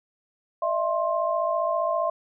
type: tone cluster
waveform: sine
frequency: 611 / 666 / 1057 Hz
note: D#5 / E5 / C6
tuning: -32 / +18 / +17 cents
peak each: -28 / -25 / -27 dBFS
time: 0.62-2.1 s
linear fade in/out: 5 ms
effects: none